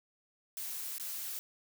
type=noise with dropouts; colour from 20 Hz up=blue; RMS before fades=-40 dBFS; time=0.57-1.39 s; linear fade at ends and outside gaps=0 ms; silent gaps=0.982-0.998 s; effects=none